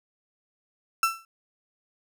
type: tone with exponential decay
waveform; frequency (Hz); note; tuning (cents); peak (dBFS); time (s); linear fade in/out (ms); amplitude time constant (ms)
35% pulse; 1337; E6; +24; -15; 1.03-1.25; 2; 47
effects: none